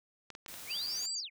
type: clicks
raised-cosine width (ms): 0.2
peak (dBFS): -28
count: 4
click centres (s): 0.303 / 0.351 / 0.462 / 0.541
type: noise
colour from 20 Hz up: white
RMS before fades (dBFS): -47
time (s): 0.48-1.06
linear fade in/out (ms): 2
type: linear two-way sweep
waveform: sine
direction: up then down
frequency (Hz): 1979 to 8040 to 1979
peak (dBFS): -38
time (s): 0.66-1.3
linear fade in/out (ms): 50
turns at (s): 1.13
type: tone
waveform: sine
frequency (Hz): 4710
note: D8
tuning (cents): +4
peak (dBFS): -36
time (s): 0.7-1.21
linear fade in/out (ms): 10
effects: none